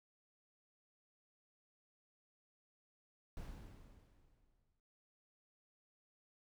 brown noise with exponential decay, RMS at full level -45 dBFS, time 3.37-4.8 s, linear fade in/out 1 ms, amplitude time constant 310 ms, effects none

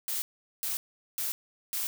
blue noise bursts, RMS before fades -32 dBFS, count 4, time 0.08-1.87 s, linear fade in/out 0 ms, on 140 ms, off 410 ms, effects none

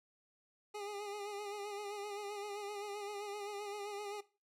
25% pulse tone with vibrato, 410 Hz, G#4, 22 cents flat, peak -38 dBFS, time 0.74-4.21 s, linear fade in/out 10 ms, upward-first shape sine, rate 7.7 Hz, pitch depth 47 cents each way, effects noise-tail reverb RT60 0.3 s tail -17 dB re dry + low-pass 11000 Hz 12 dB/octave

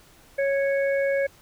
harmonic tone, 553 Hz, C#5, 4 cents flat, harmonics 1 / 3 / 4, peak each -21 / -31 / -33 dBFS, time 0.38-1.27 s, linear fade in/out 10 ms, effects pink hiss -54 dBFS RMS until 1.41 s

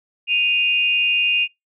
sine tone pair together, 2489 / 2801 Hz, D#7 / F7, 0 / +4 cents, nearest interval major second, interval 204 cents, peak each -18 dBFS, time 0.27-1.48 s, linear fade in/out 50 ms, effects noise-tail reverb RT60 0.2 s tail -26 dB re dry

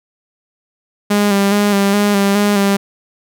sawtooth tone with vibrato, 202 Hz, G#3, 48 cents flat, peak -7 dBFS, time 1.1-2.77 s, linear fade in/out 10 ms, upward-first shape square, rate 2.4 Hz, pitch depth 29 cents each way, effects none

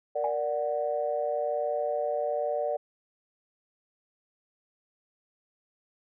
sine chord, Bb augmented, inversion none, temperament equal, 466.2 / 587.3 / 740 Hz, Bb4 / D5 / F#5, 0 / 0 / 0 cents, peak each -33 / -28 / -33 dBFS, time 0.15-2.77 s, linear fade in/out 10 ms
sine tone with exponential decay, 824 Hz, G#5, 14 cents flat, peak -24 dBFS, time 0.24-0.42 s, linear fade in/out 2 ms, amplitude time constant 39 ms
effects tanh soft clip ceiling -15 dBFS

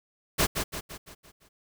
pink noise with echo, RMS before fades -23 dBFS, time 0.38-0.47 s, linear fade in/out 20 ms, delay 170 ms, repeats 6, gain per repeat -6 dB, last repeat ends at 1.49 s, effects none

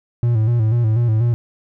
triangle tone with vibrato, 114.2 Hz, A#2, 35 cents flat, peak -11 dBFS, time 0.23-1.34 s, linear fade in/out 0 ms, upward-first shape square, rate 4.1 Hz, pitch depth 75 cents each way, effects none

